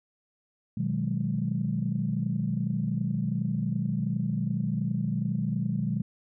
sine chord, G# minor seventh, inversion first, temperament equal, 123.47 / 155.56 / 185 / 207.7 Hz, B2 / D#3 / F#3 / G#3, 0 / 0 / 0 / 0 cents, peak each -31 dBFS, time 0.77-6.02 s, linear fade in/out 5 ms, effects tanh soft clip ceiling -15 dBFS

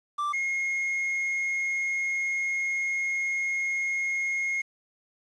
triangle tone pair in turn, 1174.7 / 2151 Hz, D6 / C7, 0 / +47 cents, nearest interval minor seventh, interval 1047 cents, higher second, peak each -24 dBFS, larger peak neither, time 0.18-0.33 / 0.33-4.62 s, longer second, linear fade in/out 10 ms, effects resampled to 22050 Hz + 9-bit

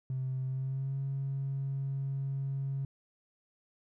triangle tone with pitch glide, 130.8 to 136.67 Hz, C3 to C#3, 0 to -24 cents, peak -28 dBFS, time 0.1-2.85 s, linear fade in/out 2 ms, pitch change +76 cents, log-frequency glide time 0.46-0.98 s, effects tanh soft clip ceiling -29 dBFS

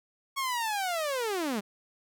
sawtooth linear sweep, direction down, 1110 to 189.7 Hz, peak -25 dBFS, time 0.36-1.61 s, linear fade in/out 20 ms, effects none

